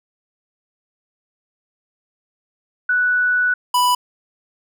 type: tone pair in turn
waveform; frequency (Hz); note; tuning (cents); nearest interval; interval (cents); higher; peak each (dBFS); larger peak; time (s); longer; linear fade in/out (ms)
sine / square; 1480 / 988.7; F#6 / B5; 0 / +2; perfect fifth; 698; first; -14; neither; 2.89-3.54 / 3.74-3.95; first; 5
effects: none